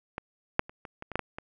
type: clicks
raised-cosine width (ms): 0.5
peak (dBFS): -18 / -6 / -29 / -26 / -24 / -23 / -12 / -16 / -22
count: 9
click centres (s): 0.181 / 0.594 / 0.695 / 0.852 / 1.024 / 1.117 / 1.156 / 1.193 / 1.385
effects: none